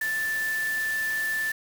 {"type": "tone in noise", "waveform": "sine", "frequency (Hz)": 1760, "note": "A6", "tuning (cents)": 0, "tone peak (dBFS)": -25, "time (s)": [0.01, 1.52], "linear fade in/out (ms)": 5, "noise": "white", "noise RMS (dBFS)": -38, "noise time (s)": [0.01, 1.52], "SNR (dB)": 10, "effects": []}